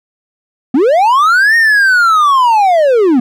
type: linear two-way sweep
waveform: triangle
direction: up then down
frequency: 231.2 to 1864.7 to 231.2 Hz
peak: -4 dBFS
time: 0.74-3.2 s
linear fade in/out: 5 ms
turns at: 1.56 s
effects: none